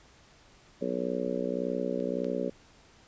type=harmonic tone; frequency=61.74 Hz; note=B1; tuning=in tune; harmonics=3 / 4 / 5 / 6 / 7 / 8 / 9; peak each=-37 / -35 / -38 / -39 / -35 / -37 / -35 dBFS; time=0.81-2.5 s; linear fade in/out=10 ms
type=clicks; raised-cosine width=0.2 ms; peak=-36 / -30 dBFS; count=2; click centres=2.002 / 2.245 s
effects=pink hiss -58 dBFS RMS until 3.07 s + resampled to 16000 Hz